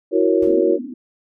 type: chord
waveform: sine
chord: F# dominant seventh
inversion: third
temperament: equal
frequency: 329.6 / 370 / 466.2 / 554.4 Hz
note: E4 / F#4 / A#4 / C#5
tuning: 0 / 0 / 0 / 0 cents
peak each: -18 / -17 / -19 / -21 dBFS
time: 0.11-0.79 s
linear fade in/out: 50 ms
type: noise with exponential decay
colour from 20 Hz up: brown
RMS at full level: -31 dBFS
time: 0.42-0.69 s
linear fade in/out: 5 ms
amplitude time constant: 57 ms
type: band-pass noise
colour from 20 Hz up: pink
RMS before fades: -30 dBFS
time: 0.46-0.94 s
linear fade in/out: 5 ms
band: 230 to 310 Hz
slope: 96 dB/octave
effects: none